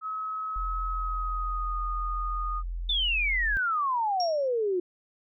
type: tone with pitch glide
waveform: sine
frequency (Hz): 1282 to 1231.9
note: E6 to D#6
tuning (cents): -49 to -18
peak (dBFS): -30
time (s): 0.01-2.63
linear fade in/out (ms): 50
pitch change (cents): -69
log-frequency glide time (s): 0.85-1.81
type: tone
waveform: sine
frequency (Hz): 42.95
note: F1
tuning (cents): -28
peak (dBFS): -30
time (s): 0.56-3.57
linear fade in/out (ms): 0
type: exponential sweep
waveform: sine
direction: down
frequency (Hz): 3606 to 349.2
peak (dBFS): -24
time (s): 2.89-4.8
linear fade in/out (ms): 5
type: tone with exponential decay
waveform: sine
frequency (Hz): 5560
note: F8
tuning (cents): -9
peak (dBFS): -27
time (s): 4.2-4.48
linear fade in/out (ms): 2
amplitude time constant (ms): 60
effects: none